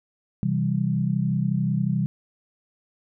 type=chord; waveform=sine; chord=C major; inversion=none; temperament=equal; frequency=130.81 / 164.81 / 196 Hz; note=C3 / E3 / G3; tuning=0 / 0 / 0 cents; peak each=-25 dBFS; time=0.43-2.06 s; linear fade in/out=0 ms; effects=none